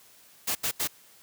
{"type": "noise bursts", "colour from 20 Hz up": "white", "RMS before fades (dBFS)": -28, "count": 3, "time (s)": [0.47, 0.876], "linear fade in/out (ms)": 10, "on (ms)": 82, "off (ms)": 80, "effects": ["white hiss -56 dBFS RMS until 1.22 s", "high-pass 60 Hz 12 dB/octave"]}